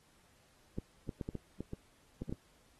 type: clicks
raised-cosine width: 3 ms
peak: -25 dBFS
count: 10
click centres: 0.785 / 1.092 / 1.212 / 1.289 / 1.353 / 1.606 / 1.734 / 2.22 / 2.295 / 2.325 s
effects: pink hiss -68 dBFS RMS until 2.79 s + AAC 32 kbps